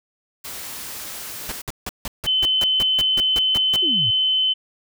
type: noise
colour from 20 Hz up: white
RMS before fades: -33 dBFS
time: 0.44-1.62 s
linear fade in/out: 10 ms
type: noise bursts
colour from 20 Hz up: pink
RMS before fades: -28 dBFS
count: 13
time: 1.49-3.761 s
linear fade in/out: 0 ms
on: 27 ms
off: 160 ms
type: tone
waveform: sine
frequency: 3051 Hz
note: G7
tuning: 48 cents flat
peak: -16 dBFS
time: 2.26-4.54 s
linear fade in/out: 20 ms
type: exponential sweep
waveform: sine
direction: down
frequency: 392 to 98 Hz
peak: -26 dBFS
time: 3.82-4.11 s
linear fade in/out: 10 ms
effects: none